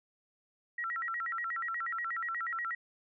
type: tone with vibrato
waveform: sine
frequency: 1602 Hz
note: G6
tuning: 37 cents sharp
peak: -33 dBFS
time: 0.78-2.75 s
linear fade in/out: 5 ms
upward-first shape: square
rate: 8.3 Hz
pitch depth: 300 cents each way
effects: none